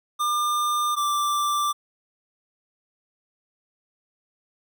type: tone pair in turn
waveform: square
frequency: 1200 / 1176 Hz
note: D6 / D6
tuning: +37 / +2 cents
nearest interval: unison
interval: 35 cents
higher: first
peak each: -22 dBFS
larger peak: neither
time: 0.19-0.96 / 0.96-1.73 s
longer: neither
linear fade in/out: 20 ms
effects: none